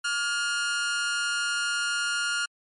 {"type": "tone with amplitude modulation", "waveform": "sawtooth", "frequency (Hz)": 1416, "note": "F6", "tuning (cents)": 23, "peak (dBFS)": -19, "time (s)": [0.04, 2.46], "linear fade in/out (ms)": 10, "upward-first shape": "sine", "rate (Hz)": 264, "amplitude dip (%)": 55, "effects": ["MP3 48 kbps"]}